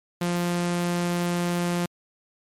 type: tone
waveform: sawtooth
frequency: 174.61 Hz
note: F3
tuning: in tune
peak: -19 dBFS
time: 0.21-1.86 s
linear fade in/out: 5 ms
effects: MP3 64 kbps